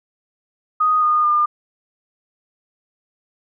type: tone with pitch steps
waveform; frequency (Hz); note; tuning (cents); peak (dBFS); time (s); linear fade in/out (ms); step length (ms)
sine; 1244.5 / 1224.5 / 1204.9; D#6 / D#6 / D6; 0 / -28 / +44; -13; 0.8-1.46; 10; 220
effects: none